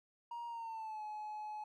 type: tone with pitch glide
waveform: triangle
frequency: 943 to 849.9 Hz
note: A#5 to G#5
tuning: +20 to +40 cents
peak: -39 dBFS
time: 0.31-1.64 s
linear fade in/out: 5 ms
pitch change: -180 cents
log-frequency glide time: 0.47-1.03 s
effects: tanh soft clip ceiling -36 dBFS